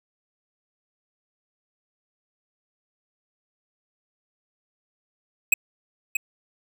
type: tone with echo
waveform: square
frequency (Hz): 2544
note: D#7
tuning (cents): +38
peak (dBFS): -14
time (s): 5.52-5.54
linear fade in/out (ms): 5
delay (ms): 630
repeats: 1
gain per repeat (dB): -7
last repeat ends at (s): 6.17
effects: none